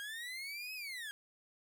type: linear two-way sweep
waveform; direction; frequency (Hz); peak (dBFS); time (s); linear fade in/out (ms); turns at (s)
30% pulse; up then down; 1611 to 2578 to 1611; -39; 0-1.11; 0; 0.74
effects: none